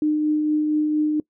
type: tone with tremolo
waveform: sine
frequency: 303.8 Hz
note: D#4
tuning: 41 cents flat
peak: -16 dBFS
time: 0.02-1.2 s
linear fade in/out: 2 ms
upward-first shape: triangle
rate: 4.3 Hz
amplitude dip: 30%
effects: noise-tail reverb RT60 0.1 s tail -23 dB re dry